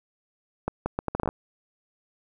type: accelerating click train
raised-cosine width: 1 ms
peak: -12 dBFS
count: 10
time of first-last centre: 0.68-1.289 s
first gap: 180 ms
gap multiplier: 0.72
effects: 9-bit